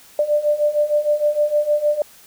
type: beating tone pair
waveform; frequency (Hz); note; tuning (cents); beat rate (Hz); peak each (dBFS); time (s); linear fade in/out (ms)
sine; 590 / 596.5; D5 / D5; +8 / +27; 6.5; -20 / -17; 0.19-2.02; 2
effects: white hiss -47 dBFS RMS until 2.26 s